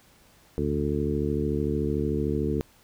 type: harmonic tone with a mistuned harmonic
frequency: 73.42 Hz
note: D2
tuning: in tune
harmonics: 1 / 2 / 3 / 4 / 5 / 6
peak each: -31 / -31 / -31 / -31 / -31 / -31 dBFS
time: 0.58-2.61 s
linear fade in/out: 0 ms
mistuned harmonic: 1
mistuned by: +67 cents
effects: pink hiss -58 dBFS RMS until 2.83 s